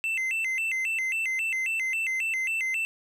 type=tone with vibrato; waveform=triangle; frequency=2349 Hz; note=D7; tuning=in tune; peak=-24 dBFS; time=0.04-2.85 s; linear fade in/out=0 ms; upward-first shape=square; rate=3.7 Hz; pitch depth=220 cents each way; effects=none